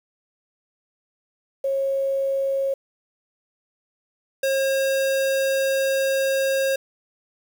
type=tone pair in turn; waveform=sine / square; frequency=544 / 539 Hz; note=C#5 / C#5; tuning=-33 / -49 cents; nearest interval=unison; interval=16 cents; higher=first; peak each=-20 dBFS; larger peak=neither; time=1.64-2.74 / 4.43-6.76 s; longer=second; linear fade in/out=5 ms; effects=8-bit